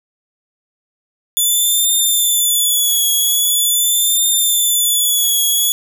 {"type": "tone with vibrato", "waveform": "5% pulse", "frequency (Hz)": 3473, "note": "A7", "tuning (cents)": -23, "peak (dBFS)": -5, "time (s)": [1.37, 5.72], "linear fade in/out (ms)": 0, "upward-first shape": "triangle", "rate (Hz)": 0.43, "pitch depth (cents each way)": 72, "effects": []}